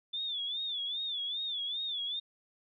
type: tone with vibrato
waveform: sine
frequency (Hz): 3510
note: A7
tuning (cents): -5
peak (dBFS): -33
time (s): 0.13-2.2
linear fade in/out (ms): 10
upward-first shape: sine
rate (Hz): 2.5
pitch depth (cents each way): 110
effects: none